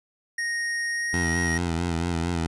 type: tone with pitch glide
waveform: square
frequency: 1864.7 to 1883.1 Hz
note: A#6 to A#6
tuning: 0 to +17 cents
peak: -26 dBFS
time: 0.38-1.58 s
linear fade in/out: 5 ms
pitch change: +17 cents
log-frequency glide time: 0.9-1.31 s
type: tone with vibrato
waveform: 15% pulse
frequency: 85 Hz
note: F2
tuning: 46 cents flat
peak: -18 dBFS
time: 1.13-2.47 s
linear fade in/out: 10 ms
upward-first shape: sine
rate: 4.5 Hz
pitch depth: 64 cents each way
effects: resampled to 22050 Hz